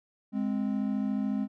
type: tone pair together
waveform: triangle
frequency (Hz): 207.6 / 261.6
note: G#3 / C4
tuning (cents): 0 / 0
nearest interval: major third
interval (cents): 400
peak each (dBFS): -27 / -29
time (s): 0.32-1.48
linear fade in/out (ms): 50
effects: none